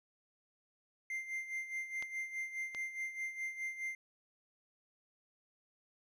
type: tone with tremolo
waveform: triangle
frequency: 2093 Hz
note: C7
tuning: in tune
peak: -34 dBFS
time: 1.1-3.95 s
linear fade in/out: 2 ms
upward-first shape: sine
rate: 4.8 Hz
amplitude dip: 70%
type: clicks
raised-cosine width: 0.2 ms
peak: -29 dBFS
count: 2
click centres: 2.025 / 2.748 s
effects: none